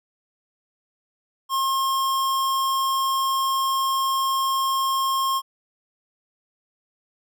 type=tone; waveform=square; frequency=1072 Hz; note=C6; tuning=42 cents sharp; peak=-21 dBFS; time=1.49-5.42 s; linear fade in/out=50 ms; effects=none